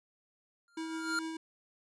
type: tone with exponential growth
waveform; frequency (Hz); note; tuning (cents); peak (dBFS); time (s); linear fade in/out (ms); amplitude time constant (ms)
square; 1396.9; F6; 0; -29; 0.68-1.19; 1; 110
type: tone with tremolo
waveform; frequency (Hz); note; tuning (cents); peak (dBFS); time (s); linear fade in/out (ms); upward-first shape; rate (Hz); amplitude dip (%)
square; 322.6; E4; -37; -36; 0.77-1.37; 5; triangle; 6.7; 35
effects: resampled to 22050 Hz